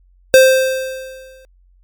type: tone with exponential decay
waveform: square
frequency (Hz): 523.3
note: C5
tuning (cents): 0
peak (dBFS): -3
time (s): 0.34-1.45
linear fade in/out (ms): 0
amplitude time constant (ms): 240
effects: added 45 Hz sine -48 dBFS peak until 1.83 s + MP3 96 kbps